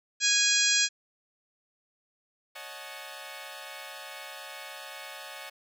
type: harmonic tone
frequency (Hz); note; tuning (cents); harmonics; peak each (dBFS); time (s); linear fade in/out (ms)
825; G#5; -12; 2 / 3 / 4 / 5 / 6 / 7 / 8 / 9; -30 / -30 / -30 / -30 / -30 / -30 / -30 / -30; 0.2-0.89; 50
type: chord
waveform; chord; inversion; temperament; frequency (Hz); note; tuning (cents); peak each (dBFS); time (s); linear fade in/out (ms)
10% pulse; D# half-diminished seventh; third; equal with one note detuned; 554.4 / 622.3 / 740 / 866.4; C#5 / D#5 / F#5 / A5; 0 / 0 / 0 / -27; -38; 2.55-5.5; 10
effects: none